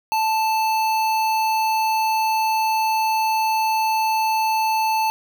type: tone with notch filter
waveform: square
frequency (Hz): 880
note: A5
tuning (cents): 0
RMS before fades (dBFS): -20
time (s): 0.12-5.1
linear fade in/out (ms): 0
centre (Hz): 8100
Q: 1.8
effects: none